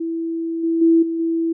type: tone with level steps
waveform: sine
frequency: 330 Hz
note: E4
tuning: 2 cents sharp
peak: -21 / -16 / -10 / -20 / -17 dBFS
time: 0-1.53 s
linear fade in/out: 10 ms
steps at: 0.63 / 0.81 / 1.02 / 1.19 s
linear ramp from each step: 10 ms
effects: none